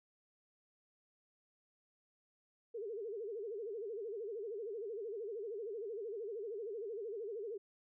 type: tone with vibrato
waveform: sine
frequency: 430.9 Hz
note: A4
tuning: 36 cents flat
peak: -40 dBFS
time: 2.74-7.58 s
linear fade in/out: 10 ms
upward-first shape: sine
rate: 13 Hz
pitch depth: 170 cents each way
effects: none